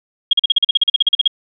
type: tone bursts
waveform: sine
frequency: 3269 Hz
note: G#7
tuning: 28 cents flat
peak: -8 dBFS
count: 16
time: 0.31-1.277 s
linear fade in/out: 5 ms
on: 22 ms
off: 41 ms
effects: none